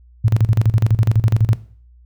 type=tone with tremolo; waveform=sine; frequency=110.1 Hz; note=A2; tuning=2 cents sharp; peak=-9 dBFS; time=0.24-1.56 s; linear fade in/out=10 ms; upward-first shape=square; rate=12 Hz; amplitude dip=80%; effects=noise-tail reverb RT60 0.5 s tail -18 dB re dry + added 60 Hz sine -44 dBFS peak until 2.05 s